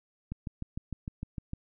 click train, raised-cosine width 5 ms, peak -23 dBFS, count 9, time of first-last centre 0.32-1.534 s, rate 6.59 Hz, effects none

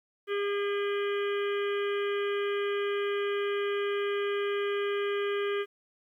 harmonic tone with a mistuned harmonic, 404.9 Hz, G#4, 44 cents flat, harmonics 1 / 3 / 4 / 5 / 6 / 7 / 8, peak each -28 / -38 / -40 / -42 / -44 / -45 / -46 dBFS, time 0.27-5.66 s, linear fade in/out 50 ms, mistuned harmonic 7, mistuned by +79 cents, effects 11-bit

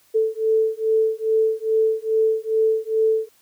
sine beating tone pair, 440 / 442.4 Hz, A4 / A4, 0 / +9 cents, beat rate 2.4 Hz, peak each -20 dBFS, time 0.14-3.29 s, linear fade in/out 20 ms, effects white hiss -58 dBFS RMS until 3.41 s

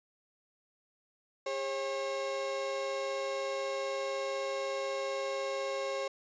35% pulse tone pair together, 403.2 / 542.4 Hz, G4 / C#5, +49 / -38 cents, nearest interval perfect fourth, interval 513 cents, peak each -38 / -32 dBFS, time 1.46-6.08 s, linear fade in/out 5 ms, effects resampled to 16000 Hz

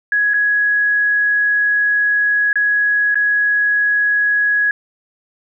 sine tone with dropouts, 1671 Hz, G#6, 10 cents sharp, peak -12 dBFS, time 0.12-4.71 s, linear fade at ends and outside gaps 2 ms, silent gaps 0.336-0.341 / 2.53-2.556 / 3.145-3.155 s, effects none

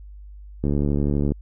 click train, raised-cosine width 3 ms, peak -10 dBFS, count 50, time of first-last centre 0.64-1.32 s, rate 72.1 Hz, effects added 50 Hz sine -38 dBFS peak until 1.41 s

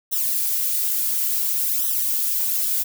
violet noise with flanger, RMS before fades -22 dBFS, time 0.11-2.84 s, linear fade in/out 20 ms, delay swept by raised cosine 0.42 to 6.32 ms, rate 0.57 Hz, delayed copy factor -0.9, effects none

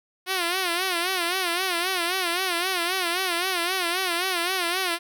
5% pulse tone with vibrato, 358.9 Hz, F4, 47 cents sharp, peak -12 dBFS, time 0.26-4.99 s, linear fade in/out 50 ms, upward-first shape sine, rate 3.8 Hz, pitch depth 110 cents each way, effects none

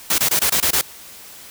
white noise bursts, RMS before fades -17 dBFS, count 7, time 0.1-0.813 s, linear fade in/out 5 ms, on 83 ms, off 22 ms, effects white hiss -40 dBFS RMS until 1.5 s

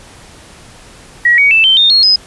sine tone with pitch steps, 1913 / 2249 / 2644 / 3108 / 3653 / 4295 / 5048 Hz, A#6 / C#7 / E7 / G7 / A#7 / C8 / D#8, +44 / +24 / +5 / -16 / -36 / +44 / +24 cents, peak -5 dBFS, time 1.25-2.16 s, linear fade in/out 5 ms, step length 130 ms, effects pink hiss -38 dBFS RMS until 2.26 s + resampled to 24000 Hz

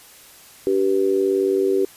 sine tone with amplitude modulation, 387.4 Hz, G4, 20 cents flat, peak -12 dBFS, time 0.67-1.85 s, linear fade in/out 0 ms, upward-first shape sine, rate 99 Hz, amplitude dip 85%, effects white hiss -46 dBFS RMS until 1.96 s + resampled to 32000 Hz

